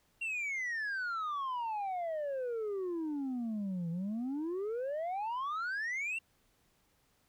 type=exponential two-way sweep; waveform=sine; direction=down then up; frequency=2772 to 163.8 to 2772 Hz; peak=-31 dBFS; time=0.21-6.19 s; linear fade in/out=10 ms; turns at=3.9 s; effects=tanh soft clip ceiling -33 dBFS + pink hiss -72 dBFS RMS until 7.28 s